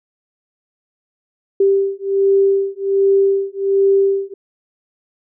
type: beating tone pair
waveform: sine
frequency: 392 / 393.3 Hz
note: G4 / G4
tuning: 0 / +6 cents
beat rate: 1.3 Hz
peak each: -15 dBFS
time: 1.6-4.34 s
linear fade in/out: 5 ms
effects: none